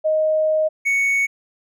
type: tone pair in turn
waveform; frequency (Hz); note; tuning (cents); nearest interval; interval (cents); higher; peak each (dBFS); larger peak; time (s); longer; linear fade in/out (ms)
sine / triangle; 624 / 2222; D#5 / C#7; +5 / +4; octave + minor seventh; 2199; second; -15 / -14; second; 0.04-0.69 / 0.85-1.27; first; 20
effects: none